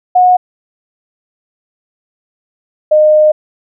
sine tone pair in turn, 728 / 612.2 Hz, F#5 / D#5, -28 / -28 cents, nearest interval minor third, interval 300 cents, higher first, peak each -4 dBFS, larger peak neither, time 0.15-0.37 / 2.91-3.32 s, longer second, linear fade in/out 10 ms, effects none

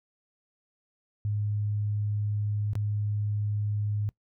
sine tone with dropouts, 104.2 Hz, G#2, 6 cents sharp, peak -26 dBFS, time 1.25-4.09 s, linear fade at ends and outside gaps 0 ms, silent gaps 2.733-2.754 s, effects noise-tail reverb RT60 0.1 s tail -22 dB re dry

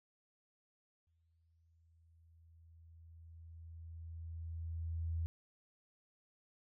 sine tone with exponential growth, 82.41 Hz, E2, in tune, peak -34 dBFS, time 1.07-5.26 s, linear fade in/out 0 ms, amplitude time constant 910 ms, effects none

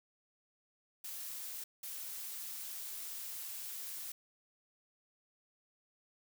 blue noise bursts at uneven times, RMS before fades -44 dBFS, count 2, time 1.04-1.64 / 1.83-4.12 s, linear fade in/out 5 ms, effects none

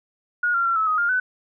sine tone with pitch steps, 1442 / 1380 / 1363 / 1300 / 1255 / 1406 / 1503 Hz, F#6 / F6 / F6 / E6 / D#6 / F6 / F#6, -45 / -21 / -43 / -24 / +15 / +11 / +27 cents, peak -18 dBFS, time 0.43-1.2 s, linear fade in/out 5 ms, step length 110 ms, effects none

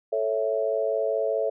sine chord, A major, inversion none, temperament equal, 440 / 554.4 / 659.3 Hz, A4 / C#5 / E5, 0 / 0 / 0 cents, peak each -27 / -27 / -27 dBFS, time 0.12-1.5 s, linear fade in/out 10 ms, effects none

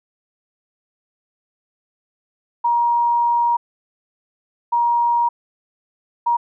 sine tone bursts at uneven times, 947 Hz, A#5, 27 cents sharp, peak -14 dBFS, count 3, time 2.64-3.57 / 4.72-5.29 / 6.26-6.37 s, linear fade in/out 10 ms, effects none

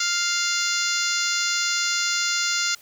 harmonic tone, 698.5 Hz, F5, in tune, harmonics 2 / 3 / 4 / 5 / 6 / 7 / 8 / 9 / 10, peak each -27 / -30 / -32 / -32 / -30 / -29 / -32 / -32 / -29 dBFS, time 0-2.75 s, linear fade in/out 5 ms, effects white hiss -51 dBFS RMS until 2.81 s

